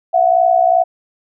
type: tone pair together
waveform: sine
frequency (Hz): 673 / 735.5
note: E5 / F#5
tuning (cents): +36 / -11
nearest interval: major second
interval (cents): 153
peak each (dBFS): -12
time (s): 0.13-0.84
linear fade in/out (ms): 20
effects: none